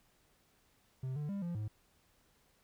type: tone with pitch steps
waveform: triangle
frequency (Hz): 130.4 / 148.3 / 199.6 / 172.6 / 106.7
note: C3 / D3 / G3 / F3 / G#2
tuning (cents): -5 / +17 / +32 / -20 / +47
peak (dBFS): -34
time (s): 1.03-1.68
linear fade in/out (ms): 5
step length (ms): 130
effects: pink hiss -71 dBFS RMS until 2.63 s